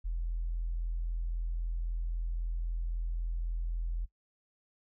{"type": "tone", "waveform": "sine", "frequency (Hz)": 41.89, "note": "E1", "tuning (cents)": 29, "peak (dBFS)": -30, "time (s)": [0.04, 4.06], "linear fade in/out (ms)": 20, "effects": ["noise-tail reverb RT60 0.1 s tail -20 dB re dry", "tanh soft clip ceiling -26 dBFS"]}